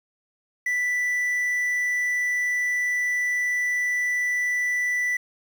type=tone; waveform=triangle; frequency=1975.5 Hz; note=B6; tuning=in tune; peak=-20 dBFS; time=0.66-5.17 s; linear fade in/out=5 ms; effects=8-bit